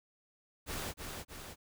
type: noise with echo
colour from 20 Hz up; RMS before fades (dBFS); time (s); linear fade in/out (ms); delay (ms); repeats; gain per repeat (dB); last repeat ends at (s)
pink; -39; 0.66-0.94; 50; 310; 2; -4; 1.56
effects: none